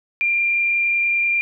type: tone with frequency modulation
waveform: sine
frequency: 2388 Hz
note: D7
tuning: 28 cents sharp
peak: -16 dBFS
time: 0.21-1.41 s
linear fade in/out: 0 ms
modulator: 30.3 Hz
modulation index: 0.75
effects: none